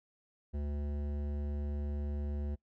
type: tone with hard clipping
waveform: triangle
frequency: 72.6 Hz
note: D2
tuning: 19 cents flat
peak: -36 dBFS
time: 0.53-2.56 s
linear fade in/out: 20 ms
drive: 18 dB
effects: noise-tail reverb RT60 0.1 s tail -23 dB re dry